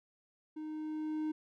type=tone with level ramp; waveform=triangle; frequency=309.2 Hz; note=D#4; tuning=11 cents flat; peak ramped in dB=-38 to -30 dBFS; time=0.56-1.32 s; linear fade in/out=10 ms; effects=none